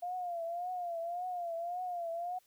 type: tone with vibrato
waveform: sine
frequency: 698.5 Hz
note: F5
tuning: in tune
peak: -35 dBFS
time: 0.02-2.39 s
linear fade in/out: 10 ms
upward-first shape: triangle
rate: 1.8 Hz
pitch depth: 97 cents each way
effects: white hiss -70 dBFS RMS until 2.46 s